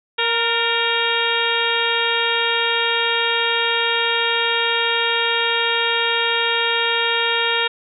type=harmonic tone with a mistuned harmonic; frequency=466.2 Hz; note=A#4; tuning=in tune; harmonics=1 / 2 / 3 / 4 / 5 / 6 / 7 / 8; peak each=-25 / -25 / -25 / -25 / -25 / -25 / -25 / -25 dBFS; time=0.18-7.68 s; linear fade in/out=10 ms; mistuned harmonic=4; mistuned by=-46 cents; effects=none